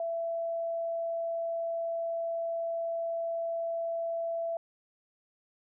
sine tone, 668 Hz, E5, 23 cents sharp, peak -30 dBFS, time 0-4.57 s, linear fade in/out 2 ms, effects none

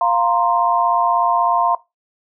sine chord, F suspended fourth, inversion none, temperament just, 698.5 / 931.3 / 1047.7 Hz, F5 / Bb5 / C6, 0 / -2 / +2 cents, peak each -18 dBFS, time 0.01-1.75 s, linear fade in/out 2 ms, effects noise-tail reverb RT60 0.2 s tail -18 dB re dry

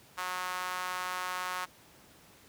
sawtooth tone with high-pass filter, 182.4 Hz, F#3, 24 cents flat, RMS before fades -36 dBFS, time 0.17-1.66 s, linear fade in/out 20 ms, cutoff 1100 Hz, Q 2.3, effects pink hiss -58 dBFS RMS until 2.48 s + high-pass 80 Hz 12 dB/octave

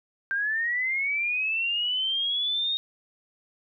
sine linear sweep, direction up, 1568 to 3729 Hz, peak -24 dBFS, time 0.31-2.77 s, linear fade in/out 0 ms, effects none

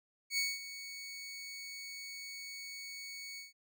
20% pulse tone with ADSR envelope, 2228 Hz, C#7, 8 cents sharp, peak -25 dBFS, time 0.3-3.53 s, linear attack 77 ms, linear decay 210 ms, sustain -14 dB, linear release 150 ms, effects none

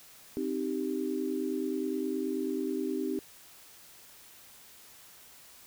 sine chord, C minor, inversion none, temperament equal with one note detuned, 261.6 / 311.1 / 390.6 Hz, C4 / Eb4 / G4, 0 / 0 / -6 cents, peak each -34 dBFS, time 0.37-3.19 s, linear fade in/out 0 ms, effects white hiss -54 dBFS RMS until 5.66 s

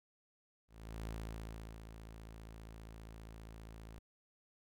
sawtooth tone with ADSR envelope, 55 Hz, A1, in tune, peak -37 dBFS, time 0.68-3.99 s, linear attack 380 ms, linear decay 750 ms, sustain -9 dB, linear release 4 ms, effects none

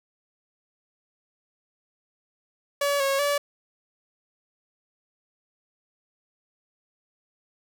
sawtooth tone with pitch steps, 569 / 548 / 575 Hz, C#5 / C#5 / D5, +45 / -20 / -37 cents, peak -18 dBFS, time 2.81-3.38 s, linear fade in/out 5 ms, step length 190 ms, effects none

